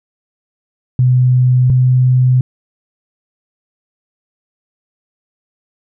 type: tone pair in turn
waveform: sine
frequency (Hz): 126.3 / 127.25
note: B2 / C3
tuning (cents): +39 / -48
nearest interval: unison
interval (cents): 13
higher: second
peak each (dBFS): -7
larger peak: neither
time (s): 0.99-1.7 / 1.7-2.41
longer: neither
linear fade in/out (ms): 2
effects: none